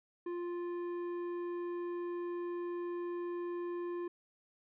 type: tone with tanh clipping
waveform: sine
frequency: 349.2 Hz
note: F4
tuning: in tune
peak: -38 dBFS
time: 0.26-4.08 s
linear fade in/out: 5 ms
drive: 10 dB
effects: none